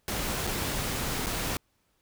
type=noise with dropouts; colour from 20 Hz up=pink; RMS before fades=-31 dBFS; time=0.08-1.57 s; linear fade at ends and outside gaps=1 ms; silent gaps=0.469-0.473 / 1.261-1.267 s; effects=pink hiss -72 dBFS RMS until 2.01 s